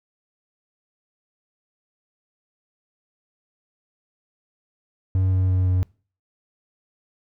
triangle tone with pitch steps, 94 / 93.24 / 92.49 / 91.75 Hz, F#2 / F#2 / F#2 / F#2, +28 / +14 / 0 / -14 cents, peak -15 dBFS, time 5.15-5.83 s, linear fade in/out 0 ms, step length 170 ms, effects noise-tail reverb RT60 0.4 s tail -25 dB re dry

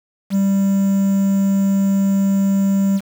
triangle tone with quantisation, 196 Hz, G3, in tune, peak -11 dBFS, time 0.3-3.01 s, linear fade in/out 50 ms, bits 6, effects none

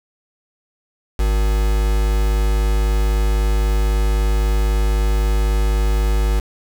triangle tone with quantisation, 51.91 Hz, G#1, in tune, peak -12 dBFS, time 1.18-6.41 s, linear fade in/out 20 ms, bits 4, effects none

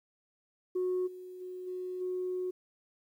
sine tone with level steps, 366 Hz, F#4, 19 cents flat, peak -27 / -43 / -39 / -35 / -31 dBFS, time 0.75-2.51 s, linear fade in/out 10 ms, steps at 1.06 / 1.4 / 1.66 / 2 s, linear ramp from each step 20 ms, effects tanh soft clip ceiling -26 dBFS + 11-bit

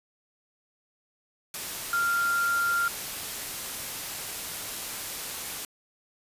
sine tone in noise, 1389 Hz, F6, 10 cents flat, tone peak -23 dBFS, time 1.93-2.88 s, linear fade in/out 2 ms, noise white, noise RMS -35 dBFS, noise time 1.54-5.65 s, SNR +9 dB, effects resampled to 32000 Hz

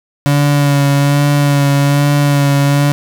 35% pulse tone with vibrato, 142.7 Hz, D3, 49 cents flat, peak -7 dBFS, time 0.26-2.92 s, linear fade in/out 0 ms, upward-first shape sine, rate 1.2 Hz, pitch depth 24 cents each way, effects none

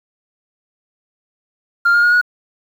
sine tone with pitch steps, 1396.9 / 1416.4 / 1436.2 / 1456.2 Hz, F6 / F6 / F6 / F#6, 0 / +24 / +48 / -28 cents, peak -7 dBFS, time 1.85-2.214 s, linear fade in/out 10 ms, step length 91 ms, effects tanh soft clip ceiling -8 dBFS + 7-bit

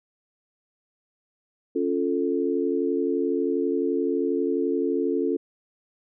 sine chord, Db augmented, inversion none, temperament equal, 277.2 / 349.2 / 440 Hz, Db4 / F4 / A4, 0 / 0 / 0 cents, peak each -26 dBFS, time 1.75-5.37 s, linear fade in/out 10 ms, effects none

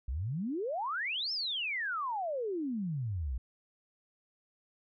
sine exponential two-way sweep, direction up then down, 56.8 to 5450 to 56.8 Hz, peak -32 dBFS, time 0.08-3.38 s, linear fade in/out 5 ms, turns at 1.32 s, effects none

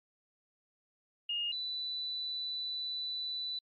sine tone pair in turn, 2845 / 3979 Hz, F7 / B7, +31 / +12 cents, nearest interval tritone, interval 581 cents, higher second, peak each -32 / -35 dBFS, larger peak first, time 1.29-1.52 / 1.52-3.59 s, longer second, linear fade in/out 5 ms, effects AAC 48 kbps

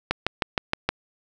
click train, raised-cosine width 0.3 ms, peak -5 dBFS, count 6, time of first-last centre 0.11-0.89 s, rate 6.41 Hz, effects none

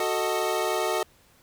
25% pulse chord, D# diminished, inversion first, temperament equal with one note detuned, 370 / 442.3 / 622.3 Hz, F#4 / A4 / D#5, 0 / +9 / 0 cents, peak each -25 dBFS, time 0-1.03 s, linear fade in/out 2 ms, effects pink hiss -59 dBFS RMS until 1.42 s

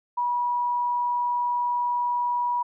sine tone, 970 Hz, B5, 31 cents flat, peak -22 dBFS, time 0.17-2.63 s, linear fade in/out 10 ms, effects none

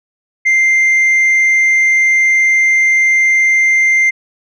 sine tone, 2093 Hz, C7, in tune, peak -5 dBFS, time 0.45-4.11 s, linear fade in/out 20 ms, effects tanh soft clip ceiling -7 dBFS

